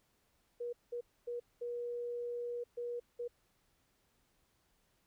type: tone bursts at uneven times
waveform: sine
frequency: 480.1 Hz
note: B4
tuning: 49 cents flat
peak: -37 dBFS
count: 6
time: 0.6-0.73 / 0.92-1.01 / 1.27-1.4 / 1.61-2.64 / 2.77-3 / 3.19-3.28 s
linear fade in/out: 10 ms
effects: pink hiss -75 dBFS RMS until 5.06 s